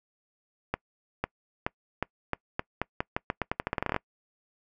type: accelerating click train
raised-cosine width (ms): 0.5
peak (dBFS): -12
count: 22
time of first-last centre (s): 0.74-3.964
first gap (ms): 500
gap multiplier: 0.85
effects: noise-tail reverb RT60 0.1 s tail -25 dB re dry